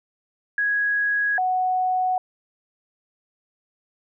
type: tone pair in turn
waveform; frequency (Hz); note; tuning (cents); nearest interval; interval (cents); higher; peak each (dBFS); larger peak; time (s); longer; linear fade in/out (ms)
sine; 1661.2 / 740; G#6 / F#5; 0 / 0; octave + major second; 1400; first; -19; neither; 0.58-1.38 / 1.38-2.18; neither; 2
effects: none